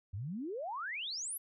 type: exponential sweep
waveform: sine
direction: up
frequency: 87.31 to 12000 Hz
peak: -37 dBFS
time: 0.13-1.38 s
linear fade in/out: 10 ms
effects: none